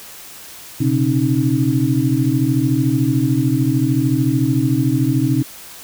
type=tone cluster; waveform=sine; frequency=123.8 / 137.3 / 269.6 / 310.3 Hz; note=B2 / C#3 / C#4 / D#4; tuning=+5 / -16 / -48 / -5 cents; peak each=-19 dBFS; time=0.8-5.43 s; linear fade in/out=10 ms; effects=white hiss -37 dBFS RMS until 5.83 s